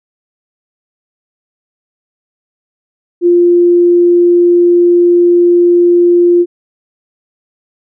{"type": "tone", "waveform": "sine", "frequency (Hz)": 349.2, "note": "F4", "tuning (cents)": 0, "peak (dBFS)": -4, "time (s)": [3.21, 6.46], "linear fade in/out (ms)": 50, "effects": []}